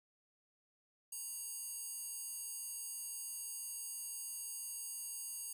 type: tone with high-pass filter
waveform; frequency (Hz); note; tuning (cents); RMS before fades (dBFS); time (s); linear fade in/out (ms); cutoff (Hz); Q
square; 943; A#5; +20; -45; 1.12-5.53; 5; 8500; 2.2
effects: none